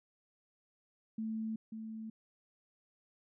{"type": "tone with echo", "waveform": "sine", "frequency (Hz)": 220.8, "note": "A3", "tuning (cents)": 6, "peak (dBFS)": -35, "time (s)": [1.18, 1.56], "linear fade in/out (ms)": 5, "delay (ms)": 540, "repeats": 1, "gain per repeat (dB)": -6, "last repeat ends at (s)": 2.1, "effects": []}